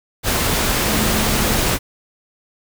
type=tone in noise; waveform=sine; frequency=215.3 Hz; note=A3; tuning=37 cents flat; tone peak=-24 dBFS; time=0.84-1.6 s; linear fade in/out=50 ms; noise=pink; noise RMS=-18 dBFS; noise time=0.23-1.79 s; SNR=-9 dB; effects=none